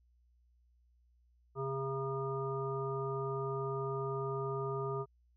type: harmonic tone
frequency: 135.3 Hz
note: C#3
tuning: 42 cents flat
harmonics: 1 / 3 / 5 / 7 / 9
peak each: -39 / -37 / -47 / -46 / -42 dBFS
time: 1.55-5.06 s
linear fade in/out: 50 ms
effects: added 60 Hz sine -66 dBFS peak until 5.36 s